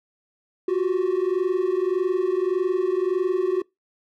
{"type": "tone pair together", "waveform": "triangle", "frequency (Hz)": [357.8, 379.5], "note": ["F4", "F#4"], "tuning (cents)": [42, 44], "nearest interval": "minor second", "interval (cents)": 102, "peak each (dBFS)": -20, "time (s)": [0.68, 3.62], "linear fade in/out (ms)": 5, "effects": ["noise-tail reverb RT60 0.2 s tail -25 dB re dry", "tanh soft clip ceiling -13 dBFS"]}